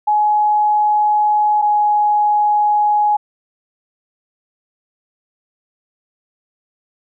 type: tone pair in turn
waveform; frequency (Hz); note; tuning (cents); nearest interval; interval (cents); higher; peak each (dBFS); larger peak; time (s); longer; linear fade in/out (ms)
sine; 842 / 836.7; G#5 / G#5; +24 / +13; unison; 11; first; -11; neither; 0.07-1.62 / 1.62-3.17; neither; 10
effects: none